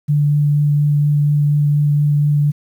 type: tone with vibrato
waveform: sine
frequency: 146.7 Hz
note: D3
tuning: 2 cents flat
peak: -11 dBFS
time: 0.08-2.52 s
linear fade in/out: 20 ms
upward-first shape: triangle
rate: 4.2 Hz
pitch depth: 11 cents each way
effects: 8-bit